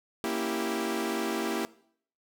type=chord; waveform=sawtooth; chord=A# diminished seventh; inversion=none; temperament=equal; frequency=233.1 / 277.2 / 329.6 / 392 Hz; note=A#3 / C#4 / E4 / G4; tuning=0 / 0 / 0 / 0 cents; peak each=-30 / -35 / -29 / -30 dBFS; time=0.24-1.65 s; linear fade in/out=0 ms; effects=noise-tail reverb RT60 0.6 s tail -20 dB re dry